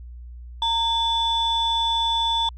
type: tone pair together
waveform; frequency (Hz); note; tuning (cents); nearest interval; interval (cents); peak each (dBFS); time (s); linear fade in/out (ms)
sine; 920 / 3476; A#5 / A7; -23 / -22; octave + major seventh; 2301; -21; 0.62-2.49; 2
effects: tanh soft clip ceiling -14 dBFS + added 60 Hz sine -36 dBFS peak until 2.57 s